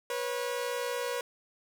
sawtooth tone pair together, 486.2 / 546.4 Hz, B4 / C#5, -27 / -25 cents, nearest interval major second, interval 202 cents, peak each -29 / -32 dBFS, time 0.1-1.21 s, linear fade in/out 2 ms, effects none

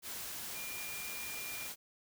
sine tone in noise, 2401 Hz, D7, 38 cents sharp, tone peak -45 dBFS, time 0.53-1.7 s, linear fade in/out 50 ms, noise white, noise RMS -43 dBFS, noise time 0.02-1.76 s, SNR -5 dB, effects none

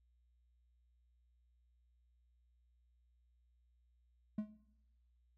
triangle tone with exponential decay, 212.2 Hz, G#3, 38 cents sharp, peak -31 dBFS, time 4.38-4.57 s, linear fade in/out 5 ms, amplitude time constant 40 ms, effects noise-tail reverb RT60 0.9 s tail -19 dB re dry + added 60 Hz sine -70 dBFS peak until 5.37 s

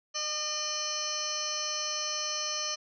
harmonic tone with a mistuned harmonic, 606 Hz, D#5, 46 cents flat, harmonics 1 / 2 / 3 / 4 / 5 / 7 / 8 / 9 / 10, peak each -42 / -40 / -46 / -45 / -40 / -38 / -47 / -37 / -35 dBFS, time 0.14-2.76 s, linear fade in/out 20 ms, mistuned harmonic 9, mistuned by -19 cents, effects none

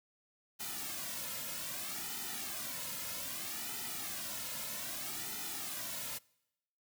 white noise with flanger, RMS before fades -41 dBFS, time 0.59-6.19 s, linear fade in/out 20 ms, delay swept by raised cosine 1.8 to 2.61 ms, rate 0.63 Hz, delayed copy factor -0.8, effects noise-tail reverb RT60 0.9 s tail -25 dB re dry

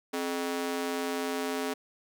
sawtooth ring-modulated tone, 346.7 Hz, F4, 13 cents flat, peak -23 dBFS, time 0.13-1.74 s, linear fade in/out 10 ms, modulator 81.8 Hz, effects none

